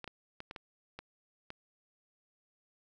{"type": "clicks", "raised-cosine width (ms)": 0.3, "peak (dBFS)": -27, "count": 7, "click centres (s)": [0.043, 0.077, 0.404, 0.511, 0.562, 0.99, 1.504], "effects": []}